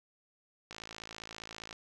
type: click train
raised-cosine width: 0.2 ms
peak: -26 dBFS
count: 57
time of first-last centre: 0.71-1.728 s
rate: 55 Hz
effects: none